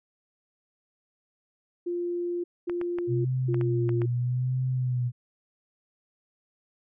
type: tone bursts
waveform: sine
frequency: 349.2 Hz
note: F4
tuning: in tune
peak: -27 dBFS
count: 3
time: 1.86-4.06 s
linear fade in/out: 10 ms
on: 580 ms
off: 230 ms
type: clicks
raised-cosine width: 0.5 ms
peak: -23 dBFS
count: 7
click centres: 2.697 / 2.814 / 2.986 / 3.544 / 3.612 / 3.892 / 4.018 s
type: tone with vibrato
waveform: sine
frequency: 124.7 Hz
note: B2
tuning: 17 cents sharp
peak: -24 dBFS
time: 3.07-5.12 s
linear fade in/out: 50 ms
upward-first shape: sine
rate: 0.8 Hz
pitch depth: 56 cents each way
effects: none